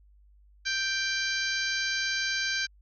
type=harmonic tone with a mistuned harmonic; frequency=784 Hz; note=G5; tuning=in tune; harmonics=2 / 3 / 4 / 5 / 6 / 7 / 8; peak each=-30 / -35 / -39 / -35 / -35 / -40 / -39 dBFS; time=0.65-2.67 s; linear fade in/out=20 ms; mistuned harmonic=5; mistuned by=+34 cents; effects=added 50 Hz sine -55 dBFS peak until 2.81 s